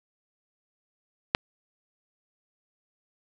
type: click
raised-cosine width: 0.3 ms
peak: -3 dBFS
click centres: 1.349 s
effects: none